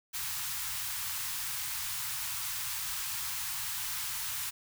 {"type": "band-stop noise", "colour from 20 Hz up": "white", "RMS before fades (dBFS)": -36, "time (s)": [0.13, 4.51], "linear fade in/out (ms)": 20, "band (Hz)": [150, 850], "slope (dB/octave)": 48, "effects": []}